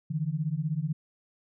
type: beating tone pair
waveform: sine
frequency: 146.83 / 162.83 Hz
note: D3 / E3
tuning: 0 / -21 cents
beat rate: 16 Hz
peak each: -30 dBFS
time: 0.1-0.93 s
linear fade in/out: 10 ms
effects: none